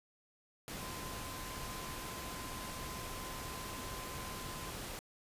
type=tone in noise; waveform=sine; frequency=1031 Hz; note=C6; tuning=26 cents flat; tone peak=-49 dBFS; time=0.8-4.7 s; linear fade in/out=0 ms; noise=pink; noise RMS=-44 dBFS; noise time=0.68-4.99 s; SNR=-8 dB; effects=resampled to 32000 Hz